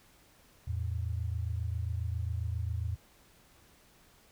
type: tone pair together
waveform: sine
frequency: 82.59 / 110 Hz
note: E2 / A2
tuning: +4 / 0 cents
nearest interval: perfect fourth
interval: 496 cents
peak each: -33 / -35 dBFS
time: 0.67-2.96 s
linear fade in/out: 10 ms
effects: pink hiss -62 dBFS RMS until 4.31 s